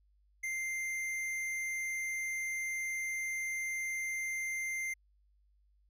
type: tone with tanh clipping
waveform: triangle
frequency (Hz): 2093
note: C7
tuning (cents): 0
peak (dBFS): -36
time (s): 0.43-4.94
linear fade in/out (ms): 10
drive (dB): 17
effects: added 50 Hz sine -66 dBFS peak until 5.89 s